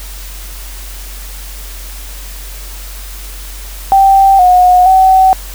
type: tone with pitch steps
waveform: sine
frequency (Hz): 780 / 726 / 758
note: G5 / F#5 / F#5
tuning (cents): -9 / -33 / +42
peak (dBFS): -3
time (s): 3.92-5.33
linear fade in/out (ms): 0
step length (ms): 470
effects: added 46 Hz sine -25 dBFS peak until 5.54 s + white hiss -31 dBFS RMS until 5.54 s